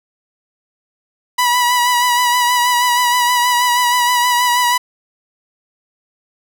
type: tone with vibrato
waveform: sawtooth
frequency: 978 Hz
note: B5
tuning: 17 cents flat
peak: -8 dBFS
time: 1.38-4.78 s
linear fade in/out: 10 ms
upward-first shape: sine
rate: 6.3 Hz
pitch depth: 31 cents each way
effects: none